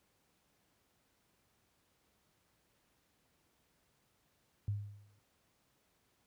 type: tone with exponential decay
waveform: sine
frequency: 102.4 Hz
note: G#2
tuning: 24 cents flat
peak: -30 dBFS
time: 4.68-5.19 s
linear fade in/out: 0 ms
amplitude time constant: 110 ms
effects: pink hiss -75 dBFS RMS until 6.26 s + high-pass 60 Hz 12 dB/octave